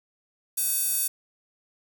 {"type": "tone with high-pass filter", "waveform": "square", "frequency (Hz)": 512, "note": "C5", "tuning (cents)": -38, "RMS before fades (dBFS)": -26, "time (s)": [0.57, 1.08], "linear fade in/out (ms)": 10, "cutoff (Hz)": 10000, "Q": 1.5, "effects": ["7-bit"]}